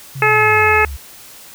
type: linear sweep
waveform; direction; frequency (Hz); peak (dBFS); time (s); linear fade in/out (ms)
sine; down; 138.59 to 64; -24; 0.15-0.97; 10
type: harmonic tone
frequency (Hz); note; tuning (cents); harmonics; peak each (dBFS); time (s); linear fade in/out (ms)
428.7; A4; -45; 1 / 2 / 3 / 4 / 5 / 6; -17 / -17 / -17 / -17 / -17 / -17; 0.22-0.85; 2
effects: white hiss -39 dBFS RMS until 1.54 s